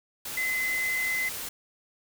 sine tone in noise, 2041 Hz, C7, 44 cents flat, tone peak -26 dBFS, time 0.37-1.29 s, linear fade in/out 5 ms, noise white, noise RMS -36 dBFS, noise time 0.25-1.49 s, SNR +7 dB, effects none

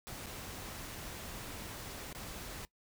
pink noise with dropouts, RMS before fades -45 dBFS, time 0.07-2.65 s, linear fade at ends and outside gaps 0 ms, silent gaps 0.26-0.266 / 2.128-2.149 s, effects noise-tail reverb RT60 0.1 s tail -20 dB re dry

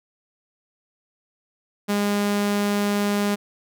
sawtooth tone, 204.3 Hz, G#3, 28 cents flat, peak -16 dBFS, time 1.88-3.36 s, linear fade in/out 20 ms, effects none

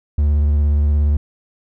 triangle tone with vibrato, 73.42 Hz, D2, in tune, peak -10 dBFS, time 0.18-1.17 s, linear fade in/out 5 ms, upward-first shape sine, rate 17 Hz, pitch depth 29 cents each way, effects none

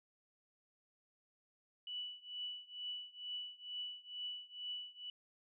sine tone with tremolo, 2960 Hz, F#7, in tune, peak -39 dBFS, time 1.87-5.1 s, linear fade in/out 2 ms, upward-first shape triangle, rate 2.2 Hz, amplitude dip 95%, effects none

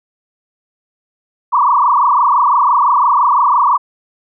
sine tone with frequency modulation, 1061 Hz, C6, 24 cents sharp, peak -8 dBFS, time 1.52-3.78 s, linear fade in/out 20 ms, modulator 25.9 Hz, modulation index 4.7, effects none

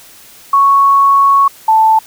sine tone pair in turn, 1108.7 / 881 Hz, C#6 / A5, 0 / +2 cents, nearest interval major third, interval 398 cents, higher first, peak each -5 dBFS, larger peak neither, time 0.53-1.48 / 1.68-1.99 s, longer first, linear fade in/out 5 ms, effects white hiss -39 dBFS RMS until 2.06 s

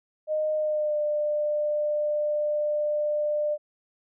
sine tone with pitch glide, 616 to 597.4 Hz, D#5 to D5, -17 to +29 cents, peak -23 dBFS, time 0.27-3.58 s, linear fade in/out 50 ms, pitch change -54 cents, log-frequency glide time 0.55-1 s, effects none

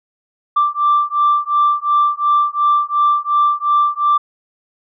sine beating tone pair, 1174.7 / 1177.5 Hz, D6 / D6, 0 / +4 cents, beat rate 2.8 Hz, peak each -14 dBFS, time 0.56-4.18 s, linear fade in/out 10 ms, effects tanh soft clip ceiling -6 dBFS

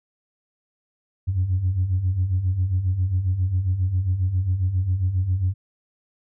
sine beating tone pair, 87.31 / 94.71 Hz, F2 / F#2, 0 / +41 cents, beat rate 7.4 Hz, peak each -25 / -19 dBFS, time 1.27-5.54 s, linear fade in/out 20 ms, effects tanh soft clip ceiling -14 dBFS

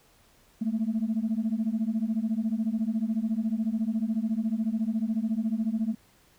sine beating tone pair, 214.7 / 228.7 Hz, A3 / A#3, -42 / -33 cents, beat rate 14 Hz, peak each -27 dBFS, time 0.61-5.95 s, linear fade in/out 10 ms, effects tanh soft clip ceiling -20 dBFS + pink hiss -61 dBFS RMS until 6.38 s

